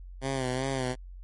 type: tone with vibrato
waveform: 10% pulse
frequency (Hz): 130.81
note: C3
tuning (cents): 0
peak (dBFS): -20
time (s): 0.21-0.96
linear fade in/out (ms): 50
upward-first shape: sine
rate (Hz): 2.6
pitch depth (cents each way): 64
effects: added 45 Hz sine -41 dBFS peak until 1.23 s + MP3 48 kbps